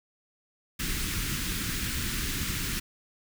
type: band-stop noise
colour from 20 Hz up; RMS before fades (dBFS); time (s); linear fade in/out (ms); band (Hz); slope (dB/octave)
pink; -31; 0.79-2.8; 10; 320 to 1400; 24
effects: none